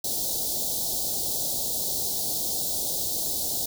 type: band-stop noise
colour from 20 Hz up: white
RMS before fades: -28 dBFS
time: 0.04-3.66 s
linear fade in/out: 5 ms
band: 800 to 3700 Hz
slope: 48 dB/octave
effects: none